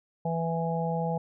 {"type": "harmonic tone", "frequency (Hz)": 165.7, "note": "E3", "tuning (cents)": 9, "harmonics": [1, 3, 4, 5], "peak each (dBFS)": [-29, -33, -35, -33], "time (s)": [0.25, 1.18], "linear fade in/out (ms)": 5, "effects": []}